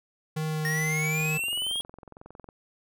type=tone with vibrato; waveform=square; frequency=155.56 Hz; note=D#3; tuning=in tune; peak=-28 dBFS; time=0.36-1.38 s; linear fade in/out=10 ms; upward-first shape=triangle; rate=2.7 Hz; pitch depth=11 cents each way
type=exponential sweep; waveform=square; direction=up; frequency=1834 to 3313 Hz; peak=-28 dBFS; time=0.65-1.81 s; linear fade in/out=0 ms
type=click train; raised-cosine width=1 ms; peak=-31 dBFS; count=29; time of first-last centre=1.21-2.489 s; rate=21.9 Hz
effects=none